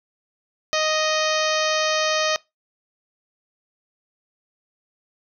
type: harmonic tone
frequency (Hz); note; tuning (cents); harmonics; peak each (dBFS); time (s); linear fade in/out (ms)
622.3; D#5; 0; 1 / 2 / 3 / 4 / 5 / 6 / 7 / 8 / 9 / 10; -23 / -26 / -28 / -29 / -30 / -31 / -31 / -32 / -33 / -33; 0.73-2.36; 0
effects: noise-tail reverb RT60 0.2 s tail -22 dB re dry